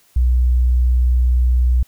sine tone, 61.74 Hz, B1, in tune, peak -11 dBFS, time 0.16-1.83 s, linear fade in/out 5 ms, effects white hiss -55 dBFS RMS until 1.87 s

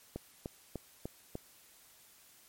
click train, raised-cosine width 2 ms, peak -25 dBFS, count 5, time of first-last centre 0.16-1.354 s, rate 3.35 Hz, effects white hiss -61 dBFS RMS until 2.48 s + MP3 64 kbps

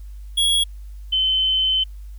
square / sine tone pair in turn, 3329 / 3063 Hz, G#7 / G7, +3 / -41 cents, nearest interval minor second, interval 144 cents, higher first, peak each -16 dBFS, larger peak neither, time 0.37-0.64 / 1.12-1.84 s, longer second, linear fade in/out 10 ms, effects added 50 Hz sine -33 dBFS peak until 2.18 s + white hiss -60 dBFS RMS until 2.18 s

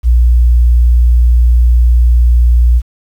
sine tone, 59.7 Hz, A#1, 42 cents sharp, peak -3 dBFS, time 0.03-2.82 s, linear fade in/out 50 ms, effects tanh soft clip ceiling 0 dBFS + 7-bit

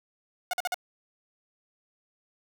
sawtooth tone bursts, 724 Hz, F#5, 38 cents flat, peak -23 dBFS, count 4, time 0.51-0.744 s, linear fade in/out 2 ms, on 24 ms, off 46 ms, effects none

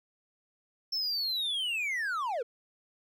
triangle linear sweep, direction down, 5380 to 434.9 Hz, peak -28 dBFS, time 0.92-2.43 s, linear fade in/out 10 ms, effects none

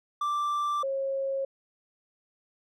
triangle / sine tone pair in turn, 1175 / 542.5 Hz, D6 / C#5, +1 / -37 cents, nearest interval octave + minor second, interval 1338 cents, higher first, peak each -24 / -27 dBFS, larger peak first, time 0.21-0.83 / 0.83-1.45 s, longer neither, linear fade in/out 5 ms, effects none

